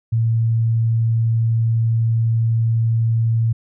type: tone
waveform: sine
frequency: 114 Hz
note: A#2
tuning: 38 cents flat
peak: -14 dBFS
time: 0.12-3.53 s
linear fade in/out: 10 ms
effects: none